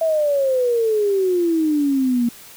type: exponential sweep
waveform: sine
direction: down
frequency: 659.3 to 233.2 Hz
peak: -15 dBFS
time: 0.01-2.29 s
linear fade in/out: 5 ms
effects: white hiss -42 dBFS RMS until 2.56 s

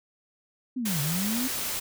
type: linear two-way sweep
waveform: sine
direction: down then up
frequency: 265.4 to 137.6 to 265.4 Hz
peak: -27 dBFS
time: 0.76-1.48 s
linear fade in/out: 10 ms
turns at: 1.01 s
type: noise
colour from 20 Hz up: white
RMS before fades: -31 dBFS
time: 0.85-1.8 s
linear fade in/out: 10 ms
effects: none

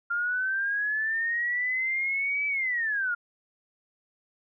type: linear two-way sweep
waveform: sine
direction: up then down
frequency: 1392 to 2308 to 1392 Hz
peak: -25 dBFS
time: 0.1-3.15 s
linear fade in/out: 10 ms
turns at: 2.47 s
effects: none

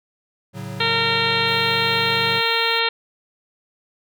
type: chord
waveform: square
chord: F# minor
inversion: first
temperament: equal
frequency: 110 / 138.59 / 185 Hz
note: A2 / C#3 / F#3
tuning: 0 / 0 / 0 cents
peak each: -34 dBFS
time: 0.53-2.42 s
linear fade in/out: 50 ms
type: harmonic tone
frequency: 459 Hz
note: A#4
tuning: 27 cents flat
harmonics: 1 / 2 / 3 / 4 / 5 / 6 / 7 / 8 / 9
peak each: -26 / -26 / -26 / -26 / -26 / -26 / -26 / -26 / -26 dBFS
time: 0.8-2.89 s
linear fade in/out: 5 ms
type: noise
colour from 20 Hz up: blue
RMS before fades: -45 dBFS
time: 1.47-2.8 s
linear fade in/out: 10 ms
effects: none

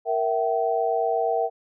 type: chord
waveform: sine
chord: E diminished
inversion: second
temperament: equal with one note detuned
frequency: 466.2 / 659.3 / 767.4 Hz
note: Bb4 / E5 / G5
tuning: 0 / 0 / -37 cents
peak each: -25 dBFS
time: 0.05-1.5 s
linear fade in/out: 50 ms
effects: none

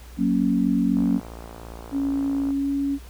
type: chord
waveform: sine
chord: F# major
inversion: none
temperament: equal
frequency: 185 / 233.1 / 277.2 Hz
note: F#3 / A#3 / C#4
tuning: 0 / 0 / 0 cents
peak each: -23 / -22 / -22 dBFS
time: 0.17-1.21 s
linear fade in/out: 50 ms
type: click train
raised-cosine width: 1 ms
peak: -25 dBFS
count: 89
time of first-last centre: 0.97-2.506 s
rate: 57.3 Hz
type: tone with pitch glide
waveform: sine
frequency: 277.2 to 279.3 Hz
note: C#4 to C#4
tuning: 0 to +13 cents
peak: -21 dBFS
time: 1.91-2.99 s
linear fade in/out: 50 ms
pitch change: +13 cents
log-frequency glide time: 2.58-2.7 s
effects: added 60 Hz sine -40 dBFS peak until 3.09 s + pink hiss -49 dBFS RMS until 3.09 s

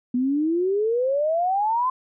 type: exponential sweep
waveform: sine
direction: up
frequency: 241.9 to 1046.5 Hz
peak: -19 dBFS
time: 0.14-1.9 s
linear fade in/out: 5 ms
effects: none

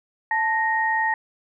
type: tone pair together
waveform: sine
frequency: 880 / 1864.7 Hz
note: A5 / A#6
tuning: 0 / 0 cents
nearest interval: octave + minor second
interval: 1300 cents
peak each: -22 dBFS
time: 0.31-1.14 s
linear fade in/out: 2 ms
effects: none

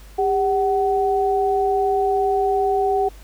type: tone pair together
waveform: sine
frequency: 400.1 / 752.9 Hz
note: G4 / F#5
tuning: +35 / +30 cents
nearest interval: major seventh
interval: 1095 cents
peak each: -19 dBFS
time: 0.18-3.09 s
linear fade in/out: 10 ms
effects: added 50 Hz sine -40 dBFS peak until 3.23 s + pink hiss -49 dBFS RMS until 3.23 s

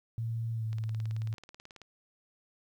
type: tone with pitch glide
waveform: sine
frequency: 114.3 to 110.6 Hz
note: A#2 to A2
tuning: -34 to +9 cents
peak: -31 dBFS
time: 0.18-1.34 s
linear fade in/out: 0 ms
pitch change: -57 cents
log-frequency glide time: 0.54-0.64 s
type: click train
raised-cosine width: 0.2 ms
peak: -32 dBFS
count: 21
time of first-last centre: 0.73-1.817 s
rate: 18.4 Hz
effects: 11-bit

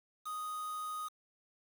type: tone with quantisation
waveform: triangle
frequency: 1244.5 Hz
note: D#6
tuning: in tune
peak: -36 dBFS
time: 0.25-1.09 s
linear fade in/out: 20 ms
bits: 8
effects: none

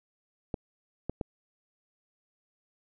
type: clicks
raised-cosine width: 2 ms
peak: -18 dBFS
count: 3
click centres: 0.542 / 1.096 / 1.212 s
effects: none

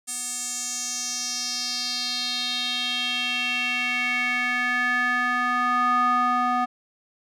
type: tone with band-pass filter sweep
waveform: square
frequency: 246.9 Hz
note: B3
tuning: in tune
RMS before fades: -25 dBFS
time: 0.07-6.66 s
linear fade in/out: 20 ms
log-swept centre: 8400 to 1000 Hz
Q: 4.2
effects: none

